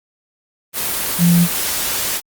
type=tone in noise; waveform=sine; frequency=172.1 Hz; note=F3; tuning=25 cents flat; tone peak=-9 dBFS; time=1.18-1.48 s; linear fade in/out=50 ms; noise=white; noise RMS=-20 dBFS; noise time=0.73-2.21 s; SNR=+8 dB; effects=Opus 24 kbps